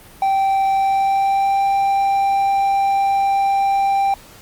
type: tone with pitch glide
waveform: triangle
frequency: 779 to 788.5 Hz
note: G5 to G5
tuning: -11 to +10 cents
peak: -12 dBFS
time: 0.22-4.14 s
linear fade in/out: 2 ms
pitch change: +21 cents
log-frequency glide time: 0.76-1.65 s
effects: pink hiss -43 dBFS RMS until 4.41 s + Opus 32 kbps